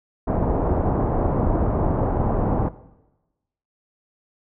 pink low-pass noise, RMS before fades -21 dBFS, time 0.27-2.69 s, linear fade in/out 10 ms, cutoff 920 Hz, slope 24 dB/octave, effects noise-tail reverb RT60 1.0 s tail -17 dB re dry

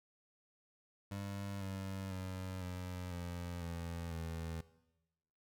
25% pulse tone with pitch steps, 99.5 / 96.33 / 93.27 / 90.3 / 87.42 / 84.64 / 81.95 Hz, G2 / G2 / F#2 / F#2 / F2 / E2 / E2, +26 / -30 / +14 / -42 / +2 / +46 / -10 cents, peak -37 dBFS, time 1.11-4.61 s, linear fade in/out 5 ms, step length 500 ms, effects noise-tail reverb RT60 1.0 s tail -18 dB re dry

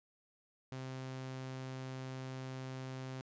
sawtooth tone, 130.81 Hz, C3, in tune, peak -38 dBFS, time 0.72-3.21 s, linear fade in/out 0 ms, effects resampled to 16000 Hz

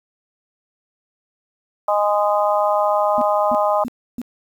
harmonic tone, 206.5 Hz, G#3, 10 cents flat, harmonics 3 / 4 / 5 / 6, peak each -18 / -20 / -22 / -24 dBFS, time 1.88-3.84 s, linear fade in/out 5 ms
sine tone bursts, 242.3 Hz, B3, 33 cents flat, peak -23 dBFS, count 4, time 3.18-4.216 s, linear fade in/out 0 ms, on 34 ms, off 300 ms
effects 8-bit

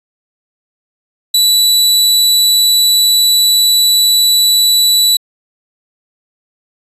sawtooth tone, 3951 Hz, B7, in tune, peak -4 dBFS, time 1.34-5.17 s, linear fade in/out 5 ms, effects resampled to 32000 Hz

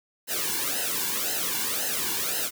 white noise with flanger, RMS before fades -28 dBFS, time 0.27-2.51 s, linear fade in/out 50 ms, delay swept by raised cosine 0.86 to 1.6 ms, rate 1.9 Hz, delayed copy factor -0.85, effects none

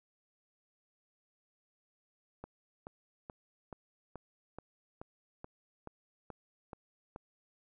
click train, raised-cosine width 1 ms, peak -30 dBFS, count 12, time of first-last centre 2.44-7.161 s, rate 2.33 Hz, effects none

